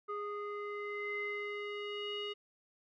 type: tone with low-pass filter sweep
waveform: square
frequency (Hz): 412.7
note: G#4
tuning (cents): -11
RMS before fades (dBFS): -40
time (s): 0.08-2.34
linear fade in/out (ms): 20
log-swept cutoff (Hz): 1400 to 3100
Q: 7.6
effects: none